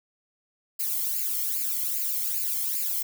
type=noise with flanger; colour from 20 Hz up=violet; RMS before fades=-28 dBFS; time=0.79-3.03 s; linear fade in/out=10 ms; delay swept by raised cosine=0.42 to 0.96 ms; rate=2.5 Hz; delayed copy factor=+0.95; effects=none